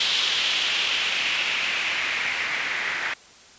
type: noise with low-pass filter sweep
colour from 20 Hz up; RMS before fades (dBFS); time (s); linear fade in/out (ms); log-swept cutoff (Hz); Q
blue; -25; 0-3.14; 5; 3400 to 1900; 3
effects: white hiss -49 dBFS RMS until 3.58 s + resampled to 16000 Hz